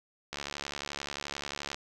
click train, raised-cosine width 0.2 ms, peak -18 dBFS, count 102, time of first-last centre 0.33-1.745 s, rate 71.4 Hz, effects none

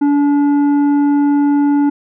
triangle tone with tanh clipping, 287.4 Hz, D4, 37 cents flat, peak -11 dBFS, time 0.01-1.9 s, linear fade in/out 10 ms, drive 12 dB, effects none

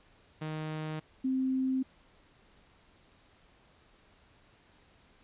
sawtooth / sine tone pair in turn, 155.56 / 261.6 Hz, D#3 / C4, 0 / 0 cents, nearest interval major sixth, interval 900 cents, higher second, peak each -31 / -27 dBFS, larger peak second, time 0.41-1 / 1.24-1.83 s, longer neither, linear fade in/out 10 ms, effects pink hiss -63 dBFS RMS until 5.23 s + resampled to 8000 Hz

